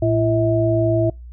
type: tone cluster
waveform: sine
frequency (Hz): 113.4 / 337.1 / 643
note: A#2 / E4 / E5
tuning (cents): -47 / +39 / -43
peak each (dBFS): -19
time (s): 0.02-1.1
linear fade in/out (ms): 5
effects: noise-tail reverb RT60 0.2 s tail -26 dB re dry + added 60 Hz sine -34 dBFS peak until 1.32 s